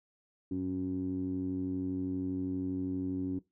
15% pulse tone with low-pass filter, 92.5 Hz, F#2, in tune, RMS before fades -34 dBFS, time 0.51-3.39 s, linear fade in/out 5 ms, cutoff 300 Hz, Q 6.1, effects noise-tail reverb RT60 0.2 s tail -19 dB re dry

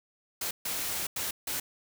white noise bursts at uneven times, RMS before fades -33 dBFS, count 4, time 0.41-0.51 / 0.65-1.07 / 1.16-1.31 / 1.47-1.6 s, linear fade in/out 5 ms, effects none

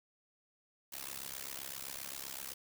white noise with amplitude modulation, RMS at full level -40 dBFS, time 0.92-2.54 s, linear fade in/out 10 ms, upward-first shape sine, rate 67.7 Hz, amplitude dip 100%, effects none

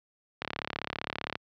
click train, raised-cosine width 0.3 ms, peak -15 dBFS, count 34, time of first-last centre 0.42-1.355 s, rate 35.3 Hz, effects high-pass 80 Hz 12 dB/octave + low-pass 5000 Hz 12 dB/octave

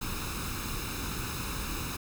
pink noise with comb filter, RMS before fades -35 dBFS, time 0.01-1.97 s, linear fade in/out 10 ms, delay 0.77 ms, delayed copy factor +0.65, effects none

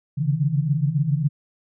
sine tone cluster, 137 / 144.3 / 160.8 Hz, C#3 / D3 / E3, -20 / -30 / -43 cents, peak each -23 dBFS, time 0.17-1.29 s, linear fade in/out 20 ms, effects none

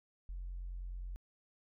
sine tone, 44.67 Hz, F1, 40 cents sharp, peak -39 dBFS, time 0.29-1.16 s, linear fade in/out 0 ms, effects tanh soft clip ceiling -36 dBFS

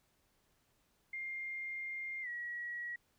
sine tone with pitch glide, 2114 to 1916.3 Hz, C7 to A#6, +17 to +47 cents, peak -39 dBFS, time 1.13-2.96 s, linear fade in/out 5 ms, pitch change -170 cents, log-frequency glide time 2.22-2.28 s, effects pink hiss -75 dBFS RMS until 3.18 s

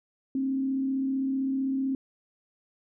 sine tone with frequency modulation, 267.4 Hz, C4, 38 cents sharp, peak -25 dBFS, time 0.35-1.95 s, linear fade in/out 2 ms, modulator 35.6 Hz, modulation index 0.3, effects none

